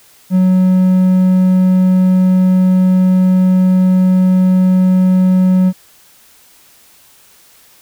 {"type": "tone", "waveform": "triangle", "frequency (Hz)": 185, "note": "F#3", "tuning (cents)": 0, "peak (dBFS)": -5, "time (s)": [0.3, 5.73], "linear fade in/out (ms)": 50, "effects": ["white hiss -46 dBFS RMS until 7.81 s"]}